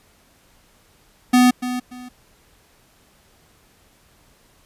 square tone with echo, 249.1 Hz, B3, 15 cents sharp, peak -11 dBFS, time 1.33-1.51 s, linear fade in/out 10 ms, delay 290 ms, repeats 2, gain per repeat -12 dB, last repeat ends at 2.09 s, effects pink hiss -56 dBFS RMS until 4.65 s + resampled to 32000 Hz

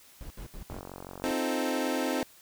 brown noise bursts, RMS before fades -41 dBFS, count 4, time 0.21-0.793 s, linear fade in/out 0 ms, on 91 ms, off 73 ms
click train, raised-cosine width 1 ms, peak -27 dBFS, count 29, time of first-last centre 0.7-1.307 s, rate 46.1 Hz
25% pulse chord, F dominant seventh, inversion second, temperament equal, 261.6 / 311.1 / 349.2 / 440 Hz, C4 / Eb4 / F4 / A4, 0 / 0 / 0 / 0 cents, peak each -27 / -29 / -33 / -33 dBFS, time 1.24-2.23 s, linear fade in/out 0 ms
effects white hiss -56 dBFS RMS until 2.41 s

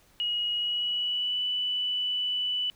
sine tone with pitch glide, 2896 to 2977 Hz, F#7 to F#7, -38 to +10 cents, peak -26 dBFS, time 0.2-2.7 s, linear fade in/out 0 ms, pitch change +48 cents, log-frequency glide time 0.54-1.41 s, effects pink hiss -61 dBFS RMS until 2.75 s

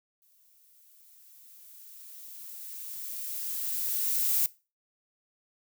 violet noise with exponential growth, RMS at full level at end -25 dBFS, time 0.22-4.46 s, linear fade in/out 1 ms, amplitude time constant 920 ms, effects noise-tail reverb RT60 0.3 s tail -20 dB re dry

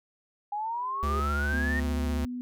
sine exponential sweep, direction up, 812 to 1864.7 Hz, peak -29 dBFS, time 0.52-1.8 s, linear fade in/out 5 ms
triangle tone with exponential growth, 401.6 Hz, G4, 42 cents sharp, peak -30 dBFS, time 0.64-1.2 s, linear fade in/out 5 ms, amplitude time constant 120 ms
square tone with vibrato, 72.4 Hz, D2, 24 cents flat, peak -28 dBFS, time 1.03-2.25 s, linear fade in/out 0 ms, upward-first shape sine, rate 15 Hz, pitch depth 29 cents each way
sine tone with pitch glide, 250 to 247.3 Hz, B3 to B3, +21 to +3 cents, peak -32 dBFS, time 1.53-2.41 s, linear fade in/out 0 ms, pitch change -18 cents, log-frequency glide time 1.99-2.22 s
effects none

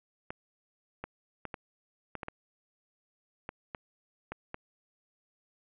clicks, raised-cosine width 0.5 ms, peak -22 dBFS, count 11, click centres 0.305 / 1.04 / 1.453 / 1.542 / 2.153 / 2.232 / 2.284 / 3.491 / 3.748 / 4.32 / 4.544 s, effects resampled to 8000 Hz + 8-bit

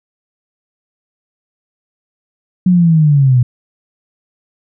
sine linear sweep, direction down, 185 to 120 Hz, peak -6 dBFS, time 2.66-3.43 s, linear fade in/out 5 ms, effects none

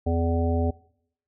harmonic tone, 83.7 Hz, E2, 27 cents sharp, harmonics 1 / 3 / 5 / 7 / 9, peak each -23 / -28 / -30 / -31 / -33 dBFS, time 0.06-0.71 s, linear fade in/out 10 ms, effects noise-tail reverb RT60 0.7 s tail -23 dB re dry

